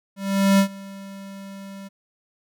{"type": "tone with ADSR envelope", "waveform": "square", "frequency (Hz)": 196, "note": "G3", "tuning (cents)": 0, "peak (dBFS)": -13, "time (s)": [0.16, 1.89], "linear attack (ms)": 430, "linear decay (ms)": 88, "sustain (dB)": -23, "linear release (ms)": 21, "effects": []}